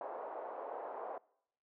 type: band-pass noise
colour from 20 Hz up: white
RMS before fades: -44 dBFS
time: 0.01-1.18 s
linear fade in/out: 2 ms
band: 470 to 850 Hz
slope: 24 dB/octave
effects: noise-tail reverb RT60 0.8 s tail -25 dB re dry